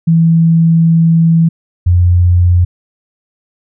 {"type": "tone pair in turn", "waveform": "sine", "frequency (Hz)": [164.81, 88.45], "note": ["E3", "F2"], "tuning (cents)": [0, 23], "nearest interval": "major seventh", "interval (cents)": 1077, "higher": "first", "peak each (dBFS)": -5, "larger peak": "neither", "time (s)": [[0.07, 1.49], [1.86, 2.65]], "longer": "first", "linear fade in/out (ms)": 10, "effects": []}